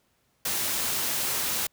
white noise, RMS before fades -28 dBFS, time 0.45-1.67 s, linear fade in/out 5 ms, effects pink hiss -69 dBFS RMS until 1.72 s + high-pass 60 Hz 12 dB/octave

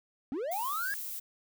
triangle linear sweep, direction up, 240 to 1689 Hz, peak -30 dBFS, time 0.32-0.94 s, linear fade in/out 0 ms
violet noise, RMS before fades -39 dBFS, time 0.51-1.2 s, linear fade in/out 10 ms
effects none

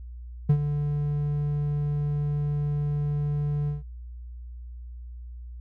triangle tone with ADSR envelope, 146.5 Hz, D3, 4 cents flat, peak -12 dBFS, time 0.49-3.83 s, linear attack 9 ms, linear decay 72 ms, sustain -10 dB, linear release 150 ms, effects added 60 Hz sine -37 dBFS peak until 5.6 s

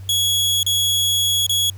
sawtooth tone with dropouts, 3346 Hz, G#7, 12 cents sharp, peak -13 dBFS, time 0.09-1.7 s, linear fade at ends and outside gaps 2 ms, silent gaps 0.631-0.664 / 1.466-1.494 s, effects added 96 Hz sine -32 dBFS peak until 1.77 s + pink hiss -51 dBFS RMS until 1.77 s

